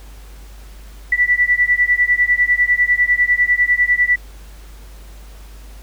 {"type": "beating tone pair", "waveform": "sine", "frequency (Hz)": [1960, 1970], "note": ["B6", "B6"], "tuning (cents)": [-14, -5], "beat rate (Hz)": 10, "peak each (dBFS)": -15, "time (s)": [1.12, 4.16], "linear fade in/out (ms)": 5, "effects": ["added 50 Hz sine -35 dBFS peak until 5.82 s", "pink hiss -46 dBFS RMS until 5.82 s"]}